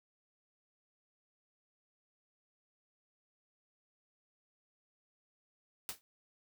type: noise with exponential decay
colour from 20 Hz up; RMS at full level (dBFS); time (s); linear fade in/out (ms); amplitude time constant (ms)
white; -36; 5.89-6.01; 0; 24
effects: none